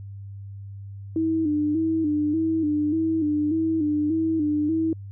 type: tone with vibrato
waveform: sine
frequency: 310.3 Hz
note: D#4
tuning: 5 cents flat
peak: -20 dBFS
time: 1.16-4.93 s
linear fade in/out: 2 ms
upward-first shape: square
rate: 1.7 Hz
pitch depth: 67 cents each way
effects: added 99 Hz sine -35 dBFS peak until 5.11 s